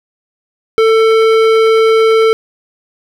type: tone with hard clipping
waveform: triangle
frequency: 445.5 Hz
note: A4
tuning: 22 cents sharp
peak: -8 dBFS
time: 0.78-2.33 s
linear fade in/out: 0 ms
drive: 18 dB
effects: none